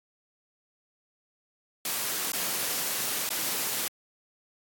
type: noise with dropouts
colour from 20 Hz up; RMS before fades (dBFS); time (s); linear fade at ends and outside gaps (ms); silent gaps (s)
white; -30; 1.85-3.88; 2; 2.32-2.333 / 3.291-3.304
effects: high-pass 150 Hz 12 dB/octave + AAC 64 kbps